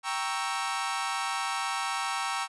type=chord; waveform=sawtooth; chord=G diminished seventh; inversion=none; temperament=equal; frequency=784 / 932.3 / 1108.7 / 1318.5 Hz; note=G5 / Bb5 / Db6 / Fb6; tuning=0 / 0 / 0 / 0 cents; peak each=-31 dBFS; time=0.03-2.48 s; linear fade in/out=50 ms; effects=resampled to 24000 Hz